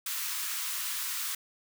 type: high-pass noise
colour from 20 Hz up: white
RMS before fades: -34 dBFS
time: 0.06-1.35 s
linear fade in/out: 5 ms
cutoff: 1000 Hz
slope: 48 dB/octave
effects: none